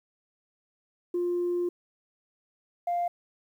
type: tone pair in turn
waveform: sine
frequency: 351.7 / 698.5 Hz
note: F4 / F5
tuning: +12 / 0 cents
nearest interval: octave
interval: 1188 cents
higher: second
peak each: -24 dBFS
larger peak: neither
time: 1.14-1.69 / 2.87-3.08 s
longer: first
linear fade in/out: 5 ms
effects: tanh soft clip ceiling -22 dBFS + 10-bit